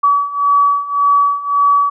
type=beating tone pair; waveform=sine; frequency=1140 / 1141.8 Hz; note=C#6 / D6; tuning=+48 / -49 cents; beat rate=1.8 Hz; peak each=-15 / -12 dBFS; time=0.03-1.9 s; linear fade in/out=10 ms; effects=none